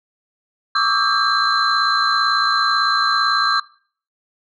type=tone cluster; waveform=sine; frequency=1135 / 1193 / 1308 / 1599 / 4085 Hz; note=C#6 / D6 / E6 / G6 / C8; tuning=+41 / +27 / -14 / +34 / -42 cents; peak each=-20 dBFS; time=0.75-3.6 s; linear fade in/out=5 ms; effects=noise-tail reverb RT60 0.5 s tail -22 dB re dry + tanh soft clip ceiling -7 dBFS